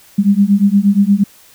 sine beating tone pair, 196.5 / 205 Hz, G3 / G#3, +4 / -22 cents, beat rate 8.5 Hz, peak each -11 dBFS, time 0.18-1.24 s, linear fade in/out 10 ms, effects white hiss -45 dBFS RMS until 1.54 s

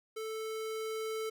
square tone with level ramp, 440 Hz, A4, in tune, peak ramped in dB -38 to -35 dBFS, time 0.16-1.3 s, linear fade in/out 10 ms, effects none

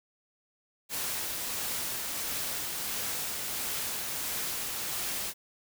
white noise with tremolo, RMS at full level -33 dBFS, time 0.89-5.34 s, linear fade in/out 50 ms, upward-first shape triangle, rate 1.5 Hz, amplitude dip 25%, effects none

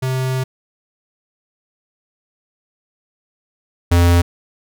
square tone pair in turn, 130.1 / 86.53 Hz, C3 / F2, -9 / -15 cents, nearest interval perfect fifth, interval 706 cents, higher first, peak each -18 / -10 dBFS, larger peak second, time 0.02-0.44 / 3.91-4.22 s, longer first, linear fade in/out 10 ms, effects none

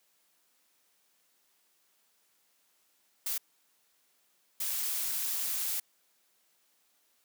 blue noise bursts at uneven times, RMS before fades -33 dBFS, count 2, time 3.26-3.38 / 4.6-5.8 s, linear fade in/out 5 ms, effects white hiss -71 dBFS RMS until 7.24 s + high-pass 200 Hz 12 dB/octave

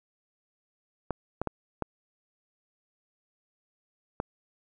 clicks, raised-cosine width 1 ms, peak -15 dBFS, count 5, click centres 1.107 / 1.416 / 1.473 / 1.823 / 4.201 s, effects none

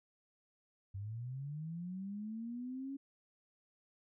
sine linear sweep, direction up, 94.6 to 278.3 Hz, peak -40 dBFS, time 0.94-2.97 s, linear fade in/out 10 ms, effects none

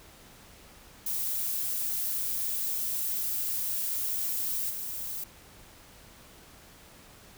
violet noise with level steps, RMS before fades -31 / -36 dBFS, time 1.06-5.24 s, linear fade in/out 5 ms, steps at 4.69 s, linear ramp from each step 20 ms, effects pink hiss -53 dBFS RMS until 7.37 s

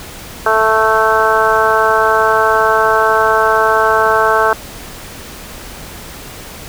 harmonic tone, 220 Hz, A3, in tune, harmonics 2 / 3 / 4 / 5 / 6 / 7, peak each -16 / -16 / -16 / -16 / -16 / -16 dBFS, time 0.46-4.53 s, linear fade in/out 2 ms, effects pink hiss -31 dBFS RMS until 6.68 s

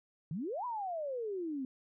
sine exponential two-way sweep, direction up then down, 142.9 to 1014 to 253.3 Hz, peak -35 dBFS, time 0.31-1.65 s, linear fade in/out 2 ms, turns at 0.65 s, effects none

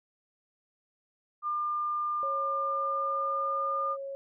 sine tone with pitch glide, 1200 to 1209 Hz, D6 to D6, +37 to +50 cents, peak -28 dBFS, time 1.42-3.97 s, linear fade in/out 50 ms, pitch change +13 cents, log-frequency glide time 2.63-3.64 s
sine tone, 549 Hz, C#5, 17 cents flat, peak -35 dBFS, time 2.23-4.15 s, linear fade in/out 0 ms
effects none

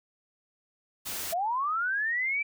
white noise, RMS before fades -35 dBFS, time 1.05-1.34 s, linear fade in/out 20 ms
sine linear sweep, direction up, 645 to 2349 Hz, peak -26 dBFS, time 1.32-2.43 s, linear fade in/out 10 ms
effects none

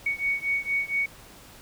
sine beating tone pair, 2230 / 2234.3 Hz, C#7 / C#7, +10 / +13 cents, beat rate 4.3 Hz, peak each -27 / -28 dBFS, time 0.06-1.06 s, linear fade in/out 5 ms, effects pink hiss -49 dBFS RMS until 1.61 s

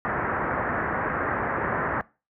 white low-pass noise, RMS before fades -27 dBFS, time 0.05-2.01 s, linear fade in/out 0 ms, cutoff 1800 Hz, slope 48 dB/octave, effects noise-tail reverb RT60 0.3 s tail -21 dB re dry + high-pass 60 Hz 12 dB/octave

